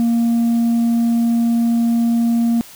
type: tone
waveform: sine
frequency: 233.1 Hz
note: A#3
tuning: in tune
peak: -10 dBFS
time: 0-2.61 s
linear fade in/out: 0 ms
effects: tanh soft clip ceiling -12 dBFS + white hiss -40 dBFS RMS until 2.75 s